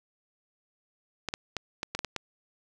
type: clicks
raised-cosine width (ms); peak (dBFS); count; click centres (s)
0.2; -14; 8; 1.287 / 1.339 / 1.567 / 1.831 / 1.95 / 1.991 / 2.047 / 2.163
effects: none